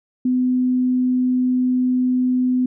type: tone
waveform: sine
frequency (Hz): 252.6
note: B3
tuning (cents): +39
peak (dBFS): -15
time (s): 0.25-2.66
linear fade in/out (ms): 5
effects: none